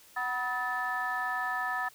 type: tone cluster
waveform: sine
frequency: 747 / 976 / 1275 / 1752 Hz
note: F#5 / B5 / D#6 / A6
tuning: +16 / -21 / +42 / -8 cents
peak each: -35 / -36 / -35 / -32 dBFS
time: 0.16-1.89 s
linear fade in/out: 10 ms
effects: tanh soft clip ceiling -22 dBFS + white hiss -57 dBFS RMS until 1.94 s